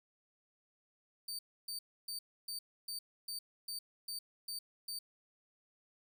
sawtooth tone bursts, 4600 Hz, D8, 37 cents flat, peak -37 dBFS, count 10, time 1.28-4.99 s, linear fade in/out 5 ms, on 110 ms, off 290 ms, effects none

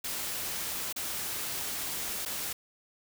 white noise with dropouts, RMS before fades -35 dBFS, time 0.04-2.53 s, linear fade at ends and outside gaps 5 ms, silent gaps 0.927-0.961 / 2.252-2.259 s, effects none

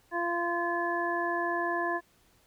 harmonic tone, 344.2 Hz, F4, 25 cents flat, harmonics 1 / 2 / 3 / 5, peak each -33 / -33 / -33 / -33 dBFS, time 0.11-2.01 s, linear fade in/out 50 ms, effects pink hiss -65 dBFS RMS until 2.46 s

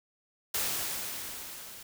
white noise with level ramp, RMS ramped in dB -30 to -47 dBFS, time 0.54-1.83 s, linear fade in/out 5 ms, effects none

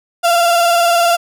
35% pulse tone with vibrato, 688 Hz, F5, 26 cents flat, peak -8 dBFS, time 0.23-1.17 s, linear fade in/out 20 ms, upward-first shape square, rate 20 Hz, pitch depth 31 cents each way, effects none

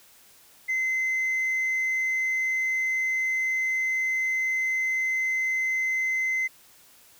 sine tone, 2058 Hz, C7, 29 cents flat, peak -21 dBFS, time 0.68-6.48 s, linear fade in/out 20 ms, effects tanh soft clip ceiling -22 dBFS + white hiss -55 dBFS RMS until 7.19 s

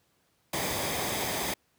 pink noise with comb filter, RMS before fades -31 dBFS, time 0.53-1.54 s, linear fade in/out 5 ms, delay 0.71 ms, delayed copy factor -0.5, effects pink hiss -70 dBFS RMS until 1.78 s + high-pass 80 Hz 12 dB/octave

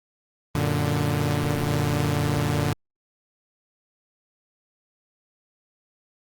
sawtooth chord, Gb augmented, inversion none, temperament equal, 92.5 / 116.54 / 146.83 Hz, Gb2 / Bb2 / D3, 0 / 0 / 0 cents, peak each -24 / -23 / -20 dBFS, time 0.55-2.73 s, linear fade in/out 0 ms, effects Opus 24 kbps

